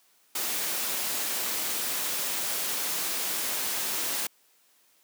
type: noise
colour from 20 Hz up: white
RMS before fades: -30 dBFS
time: 0.35-4.27 s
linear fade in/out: 5 ms
effects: white hiss -64 dBFS RMS until 5.03 s + high-pass 200 Hz 12 dB/octave